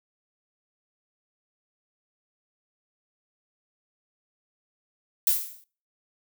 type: noise with exponential decay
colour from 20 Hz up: violet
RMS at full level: -18 dBFS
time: 5.27-5.64 s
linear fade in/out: 2 ms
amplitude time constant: 80 ms
effects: noise-tail reverb RT60 0.4 s tail -22 dB re dry